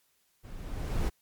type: noise with level ramp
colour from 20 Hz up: brown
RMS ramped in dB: -45 to -26 dBFS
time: 0.43-1.1 s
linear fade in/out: 20 ms
effects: white hiss -71 dBFS RMS until 1.21 s + MP3 96 kbps